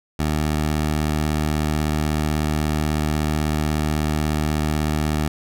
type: tone with vibrato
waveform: 15% pulse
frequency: 76.3 Hz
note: D#2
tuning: 33 cents flat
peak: -13 dBFS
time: 0.19-5.28 s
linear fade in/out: 5 ms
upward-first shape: triangle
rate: 18 Hz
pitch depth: 19 cents each way
effects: none